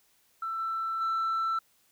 sine tone with level steps, 1333 Hz, E6, 19 cents sharp, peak -30 / -28 / -24 dBFS, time 0.42-1.59 s, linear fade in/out 5 ms, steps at 0.58 / 1 s, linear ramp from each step 20 ms, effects tanh soft clip ceiling -25 dBFS + white hiss -67 dBFS RMS until 1.91 s

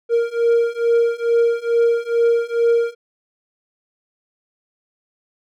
triangle beating tone pair, 465.7 / 468 Hz, A#4 / A#4, -2 / +7 cents, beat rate 2.3 Hz, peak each -16 / -15 dBFS, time 0.09-2.95 s, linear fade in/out 50 ms, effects none

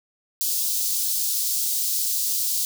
white high-pass noise, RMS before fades -24 dBFS, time 0.41-2.65 s, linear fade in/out 0 ms, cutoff 4200 Hz, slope 24 dB/octave, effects none

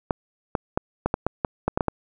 clicks, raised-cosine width 1 ms, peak -7 dBFS, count 11, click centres 0.108 / 0.552 / 0.775 / 1.06 / 1.141 / 1.266 / 1.448 / 1.68 / 1.775 / 1.808 / 1.883 s, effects none

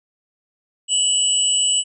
sine tone pair together, 2960 / 7927 Hz, F#7 / B8, 0 / +5 cents, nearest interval octave + perfect fourth, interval 1705 cents, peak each -18 dBFS, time 0.88-1.84 s, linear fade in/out 50 ms, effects none

